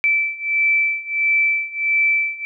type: beating tone pair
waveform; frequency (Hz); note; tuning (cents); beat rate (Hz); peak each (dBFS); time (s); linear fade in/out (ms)
sine; 2323 / 2324.5; D7 / D7; -20 / -18; 1.5; -20 / -18; 0.04-2.45; 0
effects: none